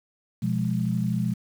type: chord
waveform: sine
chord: F diminished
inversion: second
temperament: equal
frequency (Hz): 123.47 / 174.61 / 207.7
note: Cb3 / F3 / Ab3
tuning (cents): 0 / 0 / 0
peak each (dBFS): -27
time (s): 0.42-1.34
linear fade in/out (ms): 10
effects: 8-bit